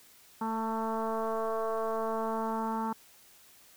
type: tone with frequency modulation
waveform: sine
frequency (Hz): 223.2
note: A3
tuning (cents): +25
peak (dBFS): -29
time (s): 0.41-2.93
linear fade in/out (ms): 5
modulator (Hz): 223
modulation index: 4.4
effects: white hiss -58 dBFS RMS until 3.76 s